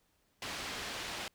white low-pass noise, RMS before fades -41 dBFS, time 0.42-1.28 s, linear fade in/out 2 ms, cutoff 4000 Hz, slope 12 dB/octave, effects pink hiss -74 dBFS RMS until 1.34 s

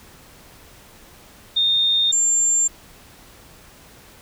sine tone pair in turn, 3654 / 7321 Hz, A#7 / A#8, -35 / -32 cents, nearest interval octave, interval 1203 cents, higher second, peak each -15 dBFS, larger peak neither, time 1.56-2.12 / 2.12-2.68 s, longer neither, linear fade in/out 10 ms, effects pink hiss -47 dBFS RMS until 4.21 s

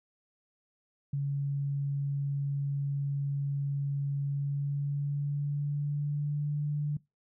sine tone with pitch glide, 140.7 to 147.35 Hz, C#3 to D3, +26 to +6 cents, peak -28 dBFS, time 1.13-6.97 s, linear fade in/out 5 ms, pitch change +80 cents, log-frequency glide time 4.23-6.63 s, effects noise-tail reverb RT60 0.2 s tail -21 dB re dry

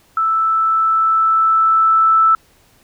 sine tone with level ramp, 1318.5 Hz, E6, in tune, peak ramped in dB -13 to -8 dBFS, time 0.17-2.35 s, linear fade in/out 2 ms, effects pink hiss -53 dBFS RMS until 2.83 s

